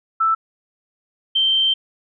sine tone pair in turn, 1322 / 3128 Hz, E6 / G7, +5 / -4 cents, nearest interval octave + minor third, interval 1491 cents, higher second, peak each -14 dBFS, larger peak neither, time 0.2-0.35 / 1.35-1.74 s, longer second, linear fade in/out 10 ms, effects none

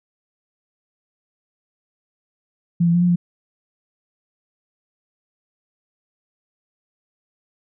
sine tone with pitch steps, 171.5 / 169.5 / 174.5 / 177.2 / 174.3 Hz, F3 / E3 / F3 / F3 / F3, -31 / +49 / -1 / +25 / -3 cents, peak -13 dBFS, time 2.8-3.16 s, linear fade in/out 10 ms, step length 72 ms, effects none

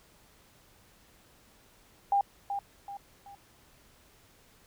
sine tone with echo, 801 Hz, G5, 37 cents sharp, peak -22 dBFS, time 2.12-2.21 s, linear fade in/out 2 ms, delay 380 ms, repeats 3, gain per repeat -8 dB, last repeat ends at 3.35 s, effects pink hiss -61 dBFS RMS until 4.66 s

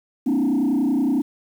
sine tone with frequency modulation, 270.9 Hz, C#4, 40 cents flat, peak -15 dBFS, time 0.26-1.22 s, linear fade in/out 10 ms, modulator 30.7 Hz, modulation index 1.4, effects tanh soft clip ceiling -15 dBFS + 8-bit

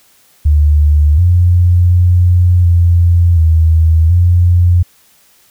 sine tone with pitch steps, 74.6 / 88.4 / 89 / 86.3 / 80.8 / 88 Hz, D2 / F2 / F2 / F2 / E2 / F2, +28 / +22 / +33 / -20 / -34 / +14 cents, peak -5 dBFS, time 0.45-4.83 s, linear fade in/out 10 ms, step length 730 ms, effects white hiss -49 dBFS RMS until 5.5 s

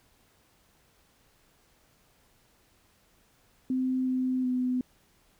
sine tone with pitch steps, 258 / 256.6 / 252.1 Hz, C4 / C4 / B3, -24 / -34 / +36 cents, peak -25 dBFS, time 3.7-4.81 s, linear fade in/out 2 ms, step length 370 ms, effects pink hiss -65 dBFS RMS until 5.39 s

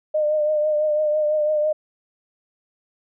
sine tone with vibrato, 607 Hz, D#5, 43 cents flat, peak -17 dBFS, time 0.14-1.73 s, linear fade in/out 10 ms, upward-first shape triangle, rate 6 Hz, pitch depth 38 cents each way, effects none

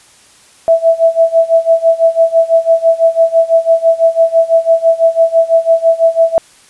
sine tone with tremolo, 659.3 Hz, E5, in tune, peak -3 dBFS, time 0.68-6.38 s, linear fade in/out 0 ms, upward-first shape sine, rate 6 Hz, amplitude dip 90%, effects white hiss -44 dBFS RMS until 6.69 s + resampled to 24000 Hz

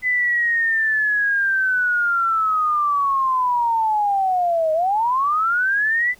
sine linear two-way sweep, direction down then up, 2017 to 620 to 2017 Hz, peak -16 dBFS, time 0.02-6.15 s, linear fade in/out 50 ms, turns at 4.73 s, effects pink hiss -52 dBFS RMS until 6.19 s

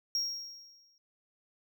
triangle tone with exponential decay, 5588 Hz, F8, in tune, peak -26 dBFS, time 0.15-0.98 s, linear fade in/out 1 ms, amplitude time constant 180 ms, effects none

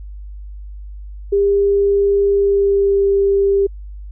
sine tone with pitch glide, 400.7 to 396.3 Hz, G4 to G4, +38 to +19 cents, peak -11 dBFS, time 1.32-3.67 s, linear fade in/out 10 ms, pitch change -19 cents, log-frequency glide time 2.24-3.06 s, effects added 50 Hz sine -29 dBFS peak until 4.11 s

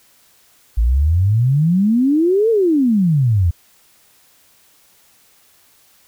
sine exponential two-way sweep, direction up then down, 53.1 to 466.2 to 80 Hz, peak -11 dBFS, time 0.77-3.51 s, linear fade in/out 10 ms, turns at 2.5 s, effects white hiss -53 dBFS RMS until 6.07 s

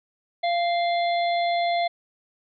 harmonic tone with a mistuned harmonic, 690 Hz, F5, 21 cents flat, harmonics 1 / 3 / 5 / 6, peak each -21 / -31 / -35 / -37 dBFS, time 0.43-1.88 s, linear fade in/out 10 ms, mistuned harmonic 3, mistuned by +19 cents, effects none

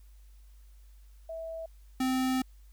sine / square tone pair in turn, 653 / 259.1 Hz, E5 / C4, -17 / -17 cents, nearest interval octave + major third, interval 1600 cents, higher first, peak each -36 / -27 dBFS, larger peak second, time 1.29-1.66 / 2-2.42 s, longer second, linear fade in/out 5 ms, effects added 50 Hz sine -51 dBFS peak until 2.72 s + white hiss -69 dBFS RMS until 2.72 s

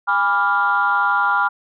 sine chord, G# diminished seventh, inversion none, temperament equal with one note detuned, 815.4 / 987.8 / 1174.7 / 1396.9 Hz, G#5 / B5 / D6 / F6, -32 / 0 / 0 / 0 cents, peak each -21 / -20 / -22 / -17 dBFS, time 0.07-1.49 s, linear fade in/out 20 ms, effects tanh soft clip ceiling -7 dBFS

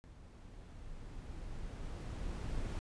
brown noise with level ramp, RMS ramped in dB -54 to -37 dBFS, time 0.04-2.79 s, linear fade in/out 0 ms, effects resampled to 22050 Hz

